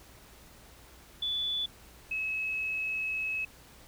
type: tone pair in turn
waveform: sine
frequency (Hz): 3462 / 2576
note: A7 / E7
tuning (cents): -29 / -41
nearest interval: perfect fourth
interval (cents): 512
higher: first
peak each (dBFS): -29 / -30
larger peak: first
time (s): 1.22-1.66 / 2.11-3.45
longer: second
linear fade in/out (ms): 5
effects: added 60 Hz sine -59 dBFS peak until 3.87 s + pink hiss -55 dBFS RMS until 3.87 s